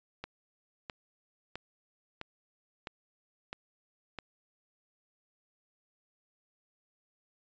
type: click train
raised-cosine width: 0.3 ms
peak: -23 dBFS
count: 7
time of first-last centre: 0.24-4.187 s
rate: 1.52 Hz
effects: resampled to 16000 Hz